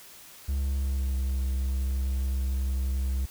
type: tone with pitch glide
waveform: triangle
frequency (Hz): 68.5 to 65.67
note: C#2 to C2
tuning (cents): -20 to +7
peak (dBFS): -23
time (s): 0.48-3.26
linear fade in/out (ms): 10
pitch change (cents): -73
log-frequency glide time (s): 0.67-1.2
effects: white hiss -49 dBFS RMS until 3.3 s